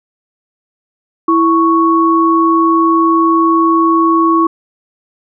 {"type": "tone pair together", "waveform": "sine", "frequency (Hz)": [330, 1110], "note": ["E4", "C#6"], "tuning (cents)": [2, 2], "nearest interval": "octave + major sixth", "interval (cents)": 2100, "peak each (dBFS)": -10, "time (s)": [1.28, 4.47], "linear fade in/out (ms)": 5, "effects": []}